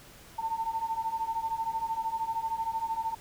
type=beating tone pair; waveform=sine; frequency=892 / 905 Hz; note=A5 / A5; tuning=+23 / +48 cents; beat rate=13 Hz; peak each=-34 / -31 dBFS; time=0.38-3.15 s; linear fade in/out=10 ms; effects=pink hiss -52 dBFS RMS until 3.2 s